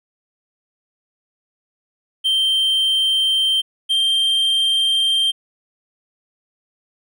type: tone pair in turn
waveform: triangle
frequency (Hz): 3136 / 3163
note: G7 / G7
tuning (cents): 0 / +15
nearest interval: unison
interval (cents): 15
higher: second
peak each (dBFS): -13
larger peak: neither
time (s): 2.24-3.62 / 3.89-5.32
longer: second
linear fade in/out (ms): 20
effects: none